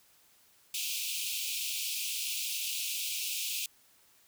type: high-pass noise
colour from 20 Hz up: pink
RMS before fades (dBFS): -35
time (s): 0.74-3.66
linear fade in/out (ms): 2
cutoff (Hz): 2400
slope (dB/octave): 96
effects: white hiss -64 dBFS RMS until 4.27 s